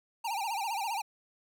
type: tone with vibrato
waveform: square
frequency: 854 Hz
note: G#5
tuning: 48 cents sharp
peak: -32 dBFS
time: 0.24-1.02 s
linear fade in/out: 10 ms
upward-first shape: sine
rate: 15 Hz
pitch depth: 170 cents each way
effects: none